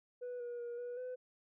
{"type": "tone with pitch steps", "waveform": "sine", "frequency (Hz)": [492.4, 480.9, 476.3, 486.4, 504], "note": ["B4", "B4", "A#4", "B4", "B4"], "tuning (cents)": [-5, -46, 37, -26, 35], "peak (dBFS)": -38, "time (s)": [0.21, 1.16], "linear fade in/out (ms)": 20, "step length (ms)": 190, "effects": ["tanh soft clip ceiling -39 dBFS"]}